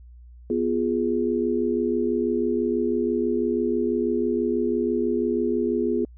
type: chord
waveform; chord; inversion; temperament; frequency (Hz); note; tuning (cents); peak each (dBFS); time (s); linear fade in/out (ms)
sine; F diminished; second; equal; 246.9 / 349.2 / 415.3; Cb4 / F4 / Ab4; 0 / 0 / 0; -25; 0.5-6.05; 2
effects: added 60 Hz sine -43 dBFS peak until 6.17 s